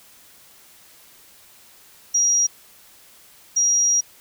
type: tone bursts at uneven times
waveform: sine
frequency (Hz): 5720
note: F8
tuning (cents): +41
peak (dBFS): -15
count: 2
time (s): 2.14-2.47 / 3.56-4.01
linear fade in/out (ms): 10
effects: white hiss -50 dBFS RMS until 4.2 s